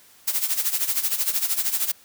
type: noise with tremolo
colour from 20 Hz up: blue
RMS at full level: -21 dBFS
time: 0.27-1.92 s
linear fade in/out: 10 ms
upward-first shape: sine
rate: 13 Hz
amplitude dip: 75%
effects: white hiss -53 dBFS RMS until 2.04 s